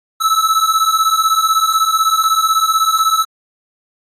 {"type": "beating tone pair", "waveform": "square", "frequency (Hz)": [1300, 1316], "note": ["E6", "E6"], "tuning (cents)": [-24, -3], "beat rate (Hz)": 16, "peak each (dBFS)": -15, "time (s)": [0.2, 3.25], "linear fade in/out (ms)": 20, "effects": ["AAC 48 kbps"]}